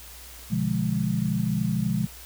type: chord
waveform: sine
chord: B diminished seventh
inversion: none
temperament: equal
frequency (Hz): 123.47 / 146.83 / 174.61 / 207.7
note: B2 / D3 / F3 / Ab3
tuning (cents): 0 / 0 / 0 / 0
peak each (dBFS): -29 / -30 / -27 / -27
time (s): 0.5-2.07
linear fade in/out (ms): 20
effects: added 60 Hz sine -46 dBFS peak until 2.25 s + white hiss -45 dBFS RMS until 2.25 s